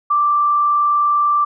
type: tone with frequency modulation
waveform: sine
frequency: 1174.7 Hz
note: D6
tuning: in tune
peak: -12 dBFS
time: 0.1-1.45 s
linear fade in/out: 10 ms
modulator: 40.1 Hz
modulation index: 0.35
effects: none